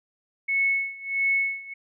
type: tone with tremolo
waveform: sine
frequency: 2201 Hz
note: C#7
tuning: 13 cents flat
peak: -19 dBFS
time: 0.48-1.74 s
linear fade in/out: 10 ms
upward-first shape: sine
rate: 1.5 Hz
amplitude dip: 90%
effects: none